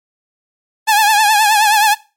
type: tone with vibrato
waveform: sawtooth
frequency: 849 Hz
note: G#5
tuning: 38 cents sharp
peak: -5 dBFS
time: 0.87-1.95 s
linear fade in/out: 20 ms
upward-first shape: triangle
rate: 9.5 Hz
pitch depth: 92 cents each way
effects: noise-tail reverb RT60 0.3 s tail -20 dB re dry + MP3 64 kbps